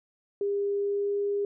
sine tone with pitch glide, 402.9 to 405.2 Hz, G4 to G#4, +48 to -43 cents, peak -25 dBFS, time 0.41-1.45 s, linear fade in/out 2 ms, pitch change +9 cents, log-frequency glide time 0.76-1.18 s, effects none

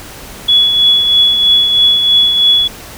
sine tone with tremolo, 3390 Hz, G#7, 35 cents sharp, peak -4 dBFS, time 0.48-2.68 s, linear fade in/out 10 ms, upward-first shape triangle, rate 3.1 Hz, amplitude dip 50%, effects pink hiss -31 dBFS RMS until 2.97 s

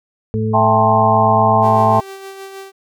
harmonic tone, 109.5 Hz, A2, 8 cents flat, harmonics 1 / 2 / 4, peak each -18 / -20 / -22 dBFS, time 0.34-2 s, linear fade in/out 0 ms
sine chord, A minor seventh, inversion second, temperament just, 660 / 792 / 880 / 1056 Hz, E5 / G5 / A5 / C6, +2 / +18 / 0 / +16 cents, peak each -16 dBFS, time 0.53-2.01 s, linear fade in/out 20 ms
sawtooth tone with tremolo, 388.4 Hz, G4, 16 cents flat, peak -25 dBFS, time 1.61-2.72 s, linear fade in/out 50 ms, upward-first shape sine, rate 6.4 Hz, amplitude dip 40%
effects none

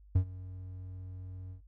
triangle tone with ADSR envelope, 92.5 Hz, F#2, in tune, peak -18 dBFS, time 0.15-1.62 s, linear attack 8 ms, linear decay 84 ms, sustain -21 dB, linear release 110 ms, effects added 50 Hz sine -54 dBFS peak until 1.67 s

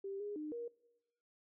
sine tone with pitch steps, 392.9 / 412.3 / 304 / 473 Hz, G4 / G#4 / D#4 / A#4, +4 / -13 / -40 / +25 cents, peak -40 dBFS, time 0.04-0.68 s, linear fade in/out 5 ms, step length 160 ms, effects noise-tail reverb RT60 0.9 s tail -22 dB re dry

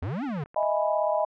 square exponential two-way sweep, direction up then down, 77.78 to 303.7 to 133.2 Hz, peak -29 dBFS, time 0.02-0.44 s, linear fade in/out 5 ms, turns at 0.24 s
click train, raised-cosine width 0.5 ms, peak -32 dBFS, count 5, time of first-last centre 0.29-0.629 s, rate 11.8 Hz
sine chord, E major seventh, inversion third, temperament equal, 622.3 / 659.3 / 830.6 / 987.8 Hz, D#5 / E5 / G#5 / B5, 0 / 0 / 0 / 0 cents, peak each -25 / -29 / -29 / -30 dBFS, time 0.56-1.25 s, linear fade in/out 5 ms
effects low-pass 2000 Hz 12 dB/octave

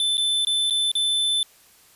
square tone with dropouts, 3525 Hz, A7, 2 cents sharp, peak -20 dBFS, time 0-1.43 s, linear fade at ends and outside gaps 1 ms, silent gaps 0.171-0.179 / 0.449-0.47 / 0.699-0.707 / 0.916-0.953 s, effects white hiss -54 dBFS RMS until 1.95 s + resampled to 32000 Hz

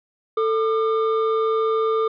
triangle tone pair together, 443.8 / 1202.4 Hz, A4 / D6, +15 / +40 cents, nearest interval octave + perfect fourth, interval 1725 cents, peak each -17 / -22 dBFS, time 0.37-2.08 s, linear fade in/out 5 ms, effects resampled to 11025 Hz

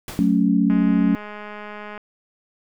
pink noise with exponential decay, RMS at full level -31 dBFS, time 0.08-0.5 s, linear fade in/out 1 ms, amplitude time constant 91 ms
sine chord, F# minor, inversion none, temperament equal with one note detuned, 185 / 220 / 278.6 Hz, F#3 / A3 / C#4, 0 / 0 / +9 cents, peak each -19 dBFS, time 0.19-1.15 s, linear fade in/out 0 ms
click train, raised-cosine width 0.5 ms, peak -21 dBFS, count 268, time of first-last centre 0.7-1.978 s, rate 209 Hz
effects none

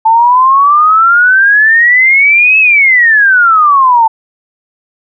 sine exponential two-way sweep, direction up then down, 880 to 2613 to 880 Hz, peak -3 dBFS, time 0.05-4.08 s, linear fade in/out 10 ms, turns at 2.59 s, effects none

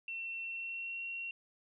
sine tone with pitch glide, 2704 to 2737 Hz, E7 to F7, +43 to -36 cents, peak -38 dBFS, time 0.08-1.31 s, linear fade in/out 2 ms, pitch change +21 cents, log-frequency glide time 0.42-1.03 s, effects none

